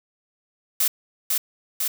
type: noise with echo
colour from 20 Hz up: blue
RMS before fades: -20 dBFS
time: 0.8-0.88 s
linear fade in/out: 5 ms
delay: 500 ms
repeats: 2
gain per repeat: -2 dB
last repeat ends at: 1.88 s
effects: none